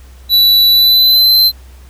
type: tone with pitch glide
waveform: square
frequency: 3951 to 4095 Hz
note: B7 to C8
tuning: 0 to -38 cents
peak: -6 dBFS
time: 0.29-1.52 s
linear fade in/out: 50 ms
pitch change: +62 cents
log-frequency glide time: 0.71-1.4 s
effects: added 64 Hz sine -34 dBFS peak until 1.89 s + pink hiss -46 dBFS RMS until 1.89 s